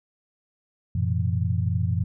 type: tone cluster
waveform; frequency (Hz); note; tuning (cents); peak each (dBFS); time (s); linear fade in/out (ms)
sine; 91.9 / 115.3 / 127.7 / 167.3; F#2 / A#2 / C3 / E3; -11 / -19 / -42 / +26; -24 / -26 / -32 / -29; 0.95-2.04; 5
effects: none